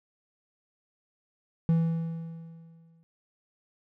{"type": "tone with exponential decay", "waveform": "triangle", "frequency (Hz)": 164.81, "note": "E3", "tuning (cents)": 0, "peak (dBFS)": -17, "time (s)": [1.69, 3.03], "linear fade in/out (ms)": 0, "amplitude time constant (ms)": 290, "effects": []}